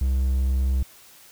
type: tone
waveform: triangle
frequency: 65.41 Hz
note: C2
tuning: in tune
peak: -17 dBFS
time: 0.01-0.83 s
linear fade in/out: 5 ms
effects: white hiss -50 dBFS RMS until 1.31 s